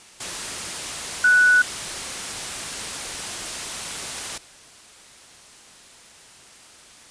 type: tone in noise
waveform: sine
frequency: 1480 Hz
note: F#6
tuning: in tune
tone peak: -12 dBFS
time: 1.24-1.62 s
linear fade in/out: 5 ms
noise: white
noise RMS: -30 dBFS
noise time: 0.2-4.38 s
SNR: +15 dB
effects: white hiss -47 dBFS RMS until 7.1 s + resampled to 22050 Hz